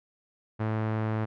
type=tone with low-pass filter; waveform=sawtooth; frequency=109.4 Hz; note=A2; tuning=9 cents flat; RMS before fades=-29 dBFS; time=0.59-1.26 s; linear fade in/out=20 ms; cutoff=1600 Hz; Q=1; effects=none